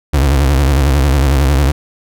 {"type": "tone with vibrato", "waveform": "35% pulse", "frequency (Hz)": 69.3, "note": "C#2", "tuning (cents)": 0, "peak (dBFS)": -7, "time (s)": [0.13, 1.72], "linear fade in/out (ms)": 10, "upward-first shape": "sine", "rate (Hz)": 11, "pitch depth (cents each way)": 140, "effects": []}